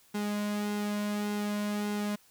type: tone with flanger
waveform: sawtooth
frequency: 207.3 Hz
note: G#3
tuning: 3 cents flat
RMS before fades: -32 dBFS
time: 0.14-2.16 s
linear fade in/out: 10 ms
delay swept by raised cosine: 1.7 to 2.34 ms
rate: 1.7 Hz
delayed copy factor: -0.55
effects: white hiss -62 dBFS RMS until 2.3 s